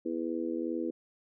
harmonic tone, 82.41 Hz, E2, in tune, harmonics 3 / 4 / 5 / 6, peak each -37 / -33 / -40 / -39 dBFS, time 0.05-0.91 s, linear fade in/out 10 ms, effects none

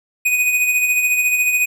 square tone with tremolo, 2489 Hz, D#7, in tune, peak -13 dBFS, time 0.25-1.66 s, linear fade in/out 10 ms, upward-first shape sine, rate 14 Hz, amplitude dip 45%, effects none

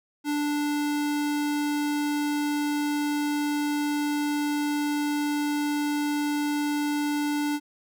square tone, 293.7 Hz, D4, in tune, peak -25 dBFS, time 0.24-7.6 s, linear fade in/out 50 ms, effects none

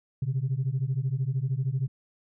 sine beating tone pair, 125.9 / 138.9 Hz, B2 / C#3, +34 / +4 cents, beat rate 13 Hz, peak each -27 dBFS, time 0.22-1.88 s, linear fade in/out 5 ms, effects tanh soft clip ceiling -20 dBFS

